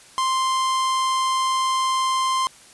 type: tone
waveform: 45% pulse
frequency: 1046.5 Hz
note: C6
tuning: in tune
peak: -19 dBFS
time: 0.18-2.47 s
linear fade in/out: 0 ms
effects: white hiss -48 dBFS RMS until 2.73 s + resampled to 24000 Hz